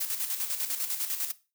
blue noise with tremolo, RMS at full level -30 dBFS, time 0-1.32 s, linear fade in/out 10 ms, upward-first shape square, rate 10 Hz, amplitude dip 55%, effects noise-tail reverb RT60 0.3 s tail -17 dB re dry

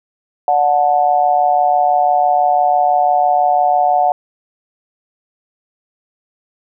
sine tone with amplitude modulation, 731 Hz, F#5, 21 cents flat, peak -6 dBFS, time 0.48-4.12 s, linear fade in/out 2 ms, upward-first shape sine, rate 146 Hz, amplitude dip 85%, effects none

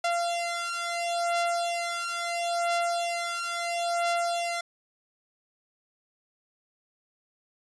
sawtooth beating tone pair, 688 / 688.74 Hz, F5 / F5, -26 / -24 cents, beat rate 0.74 Hz, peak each -26 dBFS, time 0.04-4.61 s, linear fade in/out 5 ms, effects resampled to 22050 Hz

